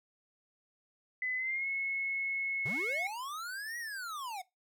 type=tone with pitch glide; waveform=sine; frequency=2015 to 2185 Hz; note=B6 to C#7; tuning=+34 to -26 cents; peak=-32 dBFS; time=1.22-3.07 s; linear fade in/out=2 ms; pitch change=+140 cents; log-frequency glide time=1.36-1.67 s
type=linear two-way sweep; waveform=square; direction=up then down; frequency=103.83 to 1932 to 707 Hz; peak=-39 dBFS; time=2.65-4.42 s; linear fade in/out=10 ms; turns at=3.78 s
effects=noise-tail reverb RT60 0.2 s tail -20 dB re dry

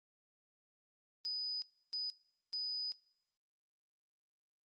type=tone bursts at uneven times; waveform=sine; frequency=4981 Hz; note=D#8; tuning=1 cent sharp; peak=-36 dBFS; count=3; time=1.25-1.62 / 1.93-2.1 / 2.53-2.92 s; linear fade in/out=0 ms; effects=noise-tail reverb RT60 0.8 s tail -24 dB re dry + Opus 24 kbps

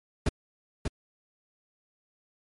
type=noise with echo; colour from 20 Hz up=brown; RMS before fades=-24 dBFS; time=0.26-0.29 s; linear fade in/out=5 ms; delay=590 ms; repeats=1; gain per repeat=-5 dB; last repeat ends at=0.88 s; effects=MP3 48 kbps

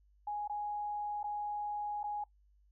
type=tone with dropouts; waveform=sine; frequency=830.6 Hz; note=G#5; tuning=in tune; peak=-35 dBFS; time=0.27-2.24 s; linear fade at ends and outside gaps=5 ms; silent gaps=0.477-0.496 / 1.231-1.24 / 2.032-2.039 s; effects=noise-tail reverb RT60 0.1 s tail -20 dB re dry + added 50 Hz sine -64 dBFS peak until 2.71 s

